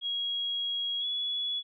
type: tone with pitch glide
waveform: sine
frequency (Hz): 3300 to 3393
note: G#7 to G#7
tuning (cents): -12 to +36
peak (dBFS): -29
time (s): 0.01-1.63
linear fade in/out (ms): 50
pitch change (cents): +48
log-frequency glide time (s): 1-1.05
effects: none